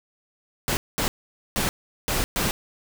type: noise bursts at uneven times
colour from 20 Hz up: pink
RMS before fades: -24 dBFS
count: 5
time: 0.68-0.77 / 0.98-1.08 / 1.56-1.69 / 2.08-2.24 / 2.36-2.51 s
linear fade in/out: 0 ms
effects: none